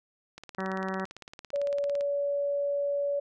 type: click train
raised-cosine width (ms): 0.2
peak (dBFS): -26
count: 30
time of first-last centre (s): 0.38-2.009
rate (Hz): 17.8
type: harmonic tone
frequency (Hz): 190.1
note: F#3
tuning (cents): +47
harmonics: 1 / 2 / 3 / 4 / 5 / 6 / 7 / 8 / 9 / 10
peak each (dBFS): -34 / -37 / -39 / -40 / -41 / -42 / -42 / -43 / -44 / -44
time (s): 0.58-1.05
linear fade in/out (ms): 5
type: tone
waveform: sine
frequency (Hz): 569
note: C#5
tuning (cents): +45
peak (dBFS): -26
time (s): 1.53-3.2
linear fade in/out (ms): 10
effects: none